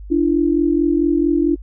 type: tone pair together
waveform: sine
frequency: 293.7 / 338.2 Hz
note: D4 / E4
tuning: 0 / +44 cents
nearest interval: major second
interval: 244 cents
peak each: -16 dBFS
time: 0.1-1.56 s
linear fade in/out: 20 ms
effects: added 50 Hz sine -31 dBFS peak until 1.62 s